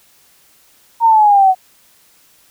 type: exponential sweep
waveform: sine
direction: down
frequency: 932.3 to 740 Hz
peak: -6 dBFS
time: 1-1.55 s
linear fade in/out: 50 ms
effects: white hiss -51 dBFS RMS until 2.5 s